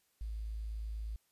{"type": "tone with quantisation", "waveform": "sine", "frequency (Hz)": 54.2, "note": "A1", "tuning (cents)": -25, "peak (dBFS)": -37, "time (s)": [0.21, 1.16], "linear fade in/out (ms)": 0, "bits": 11, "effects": ["white hiss -75 dBFS RMS until 1.31 s", "resampled to 32000 Hz"]}